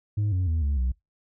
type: tone with pitch steps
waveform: sine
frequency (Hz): 104.2 / 91.77 / 80.81 / 71.17 / 62.68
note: G#2 / F#2 / E2 / C#2 / B1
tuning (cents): +6 / -14 / -34 / +46 / +26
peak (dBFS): -19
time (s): 0.17-0.92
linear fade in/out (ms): 10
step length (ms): 150
effects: noise-tail reverb RT60 0.2 s tail -26 dB re dry + tanh soft clip ceiling -21 dBFS